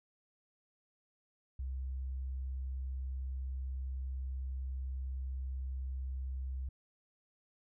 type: tone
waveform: sine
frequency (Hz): 65.41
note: C2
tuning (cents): 0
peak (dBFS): -36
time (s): 1.59-6.69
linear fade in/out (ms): 5
effects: none